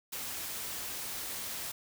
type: noise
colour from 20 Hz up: white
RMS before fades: -39 dBFS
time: 0.12-1.72 s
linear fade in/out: 10 ms
effects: none